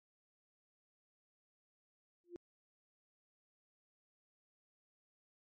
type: tone with exponential growth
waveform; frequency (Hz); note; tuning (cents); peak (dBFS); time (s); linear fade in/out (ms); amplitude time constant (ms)
sine; 349.2; F4; 0; -40; 2.24-2.36; 0; 25
effects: MP3 32 kbps